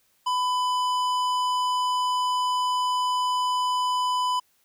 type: tone with tanh clipping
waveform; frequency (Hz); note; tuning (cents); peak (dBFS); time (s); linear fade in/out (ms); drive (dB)
sine; 1000; B5; +21; -24; 0.26-4.4; 10; 15
effects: white hiss -66 dBFS RMS until 4.64 s